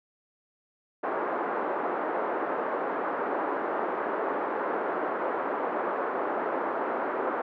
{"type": "band-pass noise", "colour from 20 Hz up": "pink", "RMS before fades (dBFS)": -30, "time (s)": [1.03, 7.42], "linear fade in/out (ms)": 10, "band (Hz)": [330, 1400], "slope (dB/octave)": 24, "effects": []}